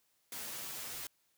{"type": "noise with comb filter", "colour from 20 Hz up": "white", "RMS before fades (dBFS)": -43, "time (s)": [0.32, 1.07], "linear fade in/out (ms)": 2, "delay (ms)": 11, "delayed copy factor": -0.75, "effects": ["white hiss -75 dBFS RMS until 1.37 s", "high-pass 60 Hz 12 dB/octave"]}